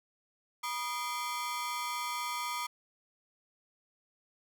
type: ring-modulated tone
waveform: sawtooth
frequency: 1100 Hz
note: C#6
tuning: 14 cents flat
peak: -27 dBFS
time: 0.63-2.67 s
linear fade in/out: 10 ms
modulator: 132 Hz
effects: none